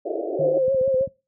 pink band-pass noise, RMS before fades -27 dBFS, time 0.05-0.59 s, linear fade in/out 10 ms, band 300 to 690 Hz, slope 96 dB/octave
sine tone with vibrato, 529 Hz, C5, 19 cents sharp, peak -17 dBFS, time 0.37-1.08 s, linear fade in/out 50 ms, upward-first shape triangle, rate 6.3 Hz, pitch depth 62 cents each way
sine tone with exponential decay, 152.3 Hz, D#3, 37 cents flat, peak -26 dBFS, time 0.39-0.85 s, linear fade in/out 2 ms, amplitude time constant 100 ms
click train, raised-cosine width 5 ms, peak -23 dBFS, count 7, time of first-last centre 0.68-1.075 s, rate 15.2 Hz
effects noise-tail reverb RT60 0.3 s tail -25 dB re dry + high-pass 100 Hz 12 dB/octave

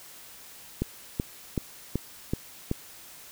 click train, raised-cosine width 3 ms, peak -13 dBFS, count 6, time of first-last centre 0.82-2.714 s, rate 2.64 Hz, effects white hiss -48 dBFS RMS until 3.31 s

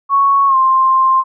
sine tone with pitch glide, 1108.7 to 1052.5 Hz, C#6 to C6, 0 to +10 cents, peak -8 dBFS, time 0.09-1.24 s, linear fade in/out 50 ms, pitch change -90 cents, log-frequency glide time 0.47-0.56 s, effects none

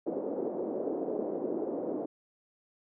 pink band-pass noise, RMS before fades -34 dBFS, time 0.06-2.06 s, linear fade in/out 10 ms, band 290 to 550 Hz, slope 24 dB/octave, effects none

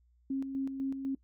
sine tone with tremolo, 269.8 Hz, C#4, 47 cents flat, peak -30 dBFS, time 0.3-1.15 s, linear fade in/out 5 ms, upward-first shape square, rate 4 Hz, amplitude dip 50%, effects noise-tail reverb RT60 0.1 s tail -21 dB re dry + added 60 Hz sine -64 dBFS peak until 1.23 s

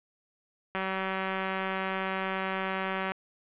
5% pulse tone, 190.4 Hz, F#3, 50 cents sharp, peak -18 dBFS, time 0.75-3.12 s, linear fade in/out 0 ms, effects resampled to 8000 Hz + 9-bit

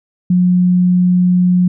sine tone, 180 Hz, F#3, 47 cents flat, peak -8 dBFS, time 0.3-1.68 s, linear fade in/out 5 ms, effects none

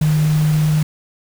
sine tone in noise, 153.5 Hz, D#3, 23 cents flat, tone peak -12 dBFS, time 0.01-0.83 s, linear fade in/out 5 ms, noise pink, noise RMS -30 dBFS, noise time 0.01-0.83 s, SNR +15 dB, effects none

